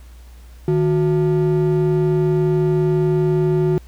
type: ring-modulated tone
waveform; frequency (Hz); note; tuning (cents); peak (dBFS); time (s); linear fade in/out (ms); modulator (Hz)
triangle; 260.2; C4; -9; -9; 0.68-3.78; 0; 106
effects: added 60 Hz sine -38 dBFS peak until 3.87 s + pink hiss -52 dBFS RMS until 3.87 s